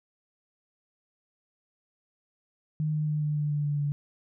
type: tone with pitch steps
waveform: sine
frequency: 153.7 / 152.37 / 151.06 / 149.76 / 148.46 / 147.18 / 145.91 / 144.66 Hz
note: D#3 / D#3 / D3 / D3 / D3 / D3 / D3 / D3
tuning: -21 / -36 / +49 / +34 / +19 / +4 / -11 / -26 cents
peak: -25 dBFS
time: 2.8-3.92 s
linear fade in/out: 0 ms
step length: 140 ms
effects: none